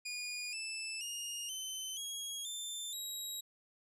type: tone with pitch steps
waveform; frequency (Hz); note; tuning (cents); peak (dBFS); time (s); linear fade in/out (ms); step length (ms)
20% pulse; 2445 / 2636 / 2841 / 3063 / 3302 / 3559 / 3837; D#7 / E7 / F7 / G7 / G#7 / A7 / A#7; -31 / -1 / +29 / -41 / -11 / +19 / +49; -34; 0.05-3.41; 10; 480
effects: resampled to 32000 Hz